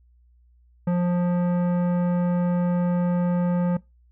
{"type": "tone with tanh clipping", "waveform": "sine", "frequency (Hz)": 176.5, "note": "F3", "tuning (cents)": 19, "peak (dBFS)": -21, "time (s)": [0.87, 3.77], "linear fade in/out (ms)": 5, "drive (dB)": 14, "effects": ["noise-tail reverb RT60 0.2 s tail -21 dB re dry", "added 60 Hz sine -54 dBFS peak until 4.11 s"]}